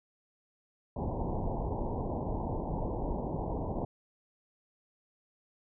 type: low-pass noise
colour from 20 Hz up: pink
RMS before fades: -34 dBFS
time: 0.96-3.85 s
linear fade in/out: 5 ms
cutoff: 980 Hz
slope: 96 dB/octave
effects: none